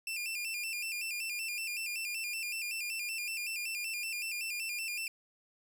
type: tone with vibrato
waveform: sawtooth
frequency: 2542 Hz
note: D#7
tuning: 36 cents sharp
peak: -32 dBFS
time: 0.07-5.08 s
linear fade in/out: 2 ms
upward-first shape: square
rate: 5.3 Hz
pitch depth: 87 cents each way
effects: none